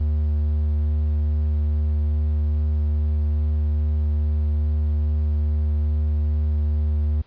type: tone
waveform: triangle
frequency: 75.2 Hz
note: D2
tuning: 42 cents sharp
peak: -16 dBFS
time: 0-7.22 s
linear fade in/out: 10 ms
effects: pink hiss -58 dBFS RMS until 7.26 s + resampled to 11025 Hz